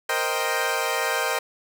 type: chord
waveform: 15% pulse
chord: C minor seventh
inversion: third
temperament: equal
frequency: 466.2 / 523.3 / 622.3 / 784 Hz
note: Bb4 / C5 / Eb5 / G5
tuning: 0 / 0 / 0 / 0 cents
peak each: -22 dBFS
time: 0.09-1.39 s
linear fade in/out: 5 ms
effects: none